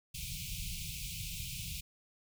pink band-stop noise, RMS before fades -41 dBFS, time 0.14-1.81 s, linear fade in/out 10 ms, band 180 to 2300 Hz, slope 96 dB/octave, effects none

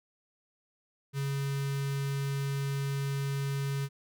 square tone with notch filter, 138.7 Hz, C#3, 1 cent sharp, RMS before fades -32 dBFS, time 1.13-3.89 s, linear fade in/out 50 ms, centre 660 Hz, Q 0.95, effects none

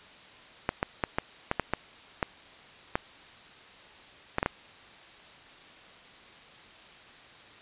clicks, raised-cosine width 0.5 ms, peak -10 dBFS, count 12, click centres 0.691 / 0.829 / 1.038 / 1.185 / 1.514 / 1.597 / 1.736 / 2.228 / 2.955 / 4.384 / 4.429 / 4.461 s, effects white hiss -51 dBFS RMS until 7.61 s + resampled to 8000 Hz

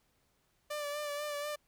sawtooth tone with vibrato, 587.3 Hz, D5, in tune, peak -32 dBFS, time 0.7-1.56 s, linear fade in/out 10 ms, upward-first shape sine, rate 4.1 Hz, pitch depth 32 cents each way, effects pink hiss -74 dBFS RMS until 1.67 s

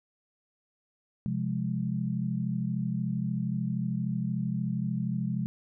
sine chord, F minor, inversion second, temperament equal, 130.81 / 174.61 / 207.7 Hz, C3 / F3 / Ab3, 0 / 0 / 0 cents, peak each -32 dBFS, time 1.26-5.46 s, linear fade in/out 0 ms, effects none

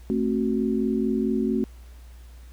sine chord, F# diminished, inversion first, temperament just, 222 / 266.4 / 370 Hz, A3 / C4 / F#4, +16 / +31 / 0 cents, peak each -24 / -26 / -27 dBFS, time 0.1-1.64 s, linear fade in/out 0 ms, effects added 60 Hz sine -42 dBFS peak until 2.52 s + pink hiss -57 dBFS RMS until 2.52 s

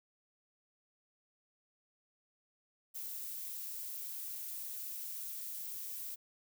violet noise, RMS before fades -43 dBFS, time 2.94-6.16 s, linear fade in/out 20 ms, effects none

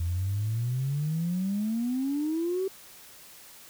sine exponential sweep, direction up, 82.41 to 389.4 Hz, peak -25 dBFS, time 0-2.68 s, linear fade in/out 5 ms, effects tanh soft clip ceiling -21 dBFS + white hiss -50 dBFS RMS until 3.69 s

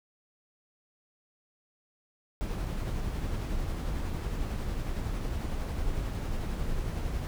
brown noise with tremolo, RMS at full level -31 dBFS, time 2.41-7.27 s, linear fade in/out 0 ms, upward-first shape sine, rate 11 Hz, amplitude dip 25%, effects none

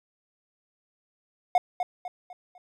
triangle tone with echo, 722 Hz, F#5, 43 cents flat, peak -14 dBFS, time 1.55-1.58 s, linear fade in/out 2 ms, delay 250 ms, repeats 4, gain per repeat -8 dB, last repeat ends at 2.58 s, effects none

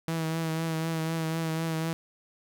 sawtooth tone with vibrato, 162 Hz, E3, 30 cents flat, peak -24 dBFS, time 0.08-1.93 s, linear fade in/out 0 ms, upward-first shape triangle, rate 4 Hz, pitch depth 33 cents each way, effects none

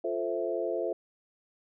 sine chord, F major seventh, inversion none, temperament equal, 349.2 / 440 / 523.3 / 659.3 Hz, F4 / A4 / C5 / E5, 0 / 0 / 0 / 0 cents, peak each -34 dBFS, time 0.04-0.93 s, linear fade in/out 5 ms, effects none

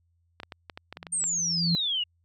clicks, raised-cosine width 0.3 ms, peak -22 dBFS, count 10, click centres 0.401 / 0.433 / 0.522 / 0.698 / 0.775 / 0.926 / 0.971 / 1.029 / 1.068 / 1.24 s
sine tone with exponential growth, 169.4 Hz, E3, 48 cents sharp, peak -21 dBFS, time 0.96-1.75 s, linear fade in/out 0 ms, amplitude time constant 170 ms
sine exponential sweep, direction down, 8870 to 2813 Hz, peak -25 dBFS, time 1.12-2.04 s, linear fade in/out 10 ms
effects added 85 Hz sine -66 dBFS peak until 2.24 s

